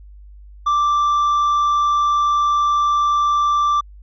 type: tone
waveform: triangle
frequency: 1174.7 Hz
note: D6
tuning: in tune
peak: -12 dBFS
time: 0.66-3.81 s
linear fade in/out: 10 ms
effects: added 50 Hz sine -38 dBFS peak until 4.02 s + resampled to 16000 Hz